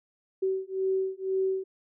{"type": "beating tone pair", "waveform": "sine", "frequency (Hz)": [380, 382], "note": ["F#4", "G4"], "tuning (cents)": [46, -45], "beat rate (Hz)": 2, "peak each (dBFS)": -29, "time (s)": [0.42, 1.64], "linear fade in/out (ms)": 10, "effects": []}